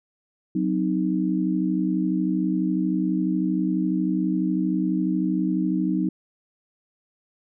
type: chord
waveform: sine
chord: C diminished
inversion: second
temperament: equal with one note detuned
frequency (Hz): 185 / 258.9 / 311.1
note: Gb3 / C4 / Eb4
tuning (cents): 0 / -18 / 0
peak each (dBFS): -24 / -27 / -24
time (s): 0.55-6.09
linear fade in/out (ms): 5
effects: none